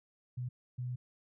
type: tone bursts at uneven times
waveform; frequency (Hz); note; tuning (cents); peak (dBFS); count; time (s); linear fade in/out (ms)
sine; 124.4; B2; +13; -35; 2; 0.37-0.49 / 0.78-0.96; 10
effects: none